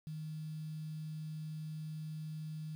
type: tone with quantisation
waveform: sine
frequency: 155.56 Hz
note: D#3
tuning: in tune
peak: -40 dBFS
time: 0.07-2.75 s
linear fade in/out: 0 ms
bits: 10
effects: none